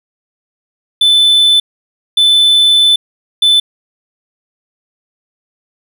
triangle tone bursts at uneven times, 3514 Hz, A7, 3 cents flat, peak -4 dBFS, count 3, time 1.01-1.6 / 2.17-2.96 / 3.42-3.6 s, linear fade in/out 5 ms, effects none

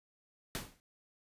pink noise with exponential decay, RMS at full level -35 dBFS, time 0.55-0.8 s, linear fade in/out 0 ms, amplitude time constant 54 ms, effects resampled to 32000 Hz

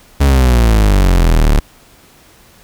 40% pulse exponential sweep, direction down, 71.3 to 35.47 Hz, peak -6 dBFS, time 0.2-1.6 s, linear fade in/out 10 ms, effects pink hiss -45 dBFS RMS until 2.63 s

